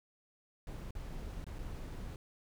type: noise with dropouts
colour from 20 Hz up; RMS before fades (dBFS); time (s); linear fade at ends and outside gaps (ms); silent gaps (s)
brown; -43; 0.67-2.16; 1; 0.908-0.951 / 1.443-1.466 / 1.586-1.59
effects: none